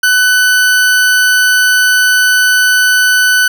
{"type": "tone", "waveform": "40% pulse", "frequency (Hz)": 1500, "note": "F#6", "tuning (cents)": 23, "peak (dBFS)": -6, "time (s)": [0.03, 3.48], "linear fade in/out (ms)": 5, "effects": []}